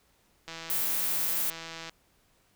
click train, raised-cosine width 0.2 ms, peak -23 dBFS, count 233, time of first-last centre 0.48-1.895 s, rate 164 Hz
violet noise, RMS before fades -29 dBFS, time 0.7-1.5 s, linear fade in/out 0 ms
effects pink hiss -67 dBFS RMS until 2.55 s

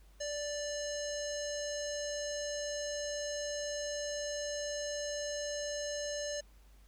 square tone with low-pass filter, 586 Hz, D5, 4 cents flat, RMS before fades -38 dBFS, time 0.2-6.41 s, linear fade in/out 10 ms, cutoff 6200 Hz, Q 6.7, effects added 50 Hz sine -57 dBFS peak until 6.87 s + pink hiss -68 dBFS RMS until 6.87 s

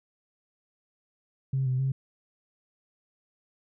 sine tone with pitch steps, 133.7 / 128.4 / 134 Hz, C3 / C3 / C3, +38 / -32 / +42 cents, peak -23 dBFS, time 1.53-1.92 s, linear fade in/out 5 ms, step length 130 ms, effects tanh soft clip ceiling -19 dBFS

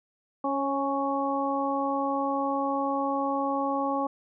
harmonic tone with a mistuned harmonic, 277.2 Hz, C#4, in tune, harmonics 1 / 2 / 3 / 4, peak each -30 / -31 / -30 / -31 dBFS, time 0.44-4.07 s, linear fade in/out 5 ms, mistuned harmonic 2, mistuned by -18 cents, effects none

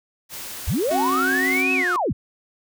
white noise, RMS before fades -34 dBFS, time 0.29-1.65 s, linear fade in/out 50 ms
sine linear two-way sweep, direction up then down, 39.43 to 2615 to 39.43 Hz, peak -19 dBFS, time 0.67-2.13 s, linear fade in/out 10 ms, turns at 1.73 s
sine tone with vibrato, 268.5 Hz, C4, 45 cents sharp, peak -24 dBFS, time 0.9-1.85 s, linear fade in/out 50 ms, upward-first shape sine, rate 5.7 Hz, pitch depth 9 cents each way
sawtooth tone with pitch glide, 370 to 357.4 Hz, F#4 to F4, 0 to +40 cents, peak -22 dBFS, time 0.91-1.96 s, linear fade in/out 0 ms, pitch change -60 cents, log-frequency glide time 1.79-1.85 s
effects none

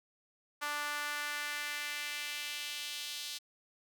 sawtooth tone with high-pass filter sweep, 293.7 Hz, D4, in tune, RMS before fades -39 dBFS, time 0.61-3.39 s, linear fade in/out 20 ms, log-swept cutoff 1200 to 3800 Hz, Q 1.8, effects none

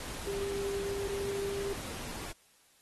sine tone in noise, 397.9 Hz, G4, 26 cents sharp, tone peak -33 dBFS, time 0.27-1.73 s, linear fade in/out 2 ms, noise pink, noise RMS -42 dBFS, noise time 0-2.32 s, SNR +6 dB, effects white hiss -65 dBFS RMS until 2.81 s + AAC 32 kbps

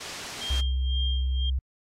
white noise, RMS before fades -34 dBFS, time 0-0.61 s, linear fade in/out 10 ms
sine tone with tremolo, 3201 Hz, G7, 36 cents sharp, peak -29 dBFS, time 0.41-1.5 s, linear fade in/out 5 ms, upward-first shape sine, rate 2 Hz, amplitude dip 85%
sine tone, 65.41 Hz, C2, in tune, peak -23 dBFS, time 0.5-1.59 s, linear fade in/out 5 ms
effects low-pass 6000 Hz 12 dB/octave + AAC 48 kbps

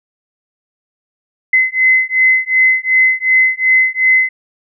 sine beating tone pair, 2043 / 2045.7 Hz, C7 / C7, -42 / -40 cents, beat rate 2.7 Hz, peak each -12 dBFS, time 1.53-4.29 s, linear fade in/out 5 ms, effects none

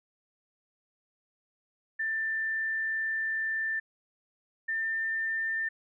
sine tone pair in turn, 1779 / 1795.5 Hz, A6 / A6, +19 / +35 cents, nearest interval unison, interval 16 cents, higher second, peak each -28 dBFS, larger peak neither, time 1.99-3.8 / 4.68-5.69 s, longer first, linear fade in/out 10 ms, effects none

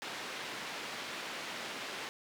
white band-pass noise, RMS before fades -42 dBFS, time 0.02-2.09 s, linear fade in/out 0 ms, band 200 to 3200 Hz, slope 12 dB/octave, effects none

